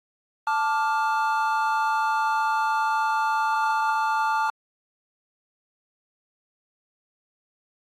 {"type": "chord", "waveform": "triangle", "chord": "D minor", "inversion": "second", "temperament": "just", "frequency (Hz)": [881, 1174.7, 1409.6], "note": ["A5", "D6", "F6"], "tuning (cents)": [2, 0, 16], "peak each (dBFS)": [-21, -26, -26], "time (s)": [0.47, 4.5], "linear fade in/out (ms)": 2, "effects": ["AAC 48 kbps"]}